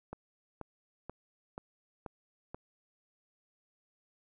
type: click train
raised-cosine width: 1 ms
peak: -27 dBFS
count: 6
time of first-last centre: 0.13-2.545 s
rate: 2.07 Hz
effects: none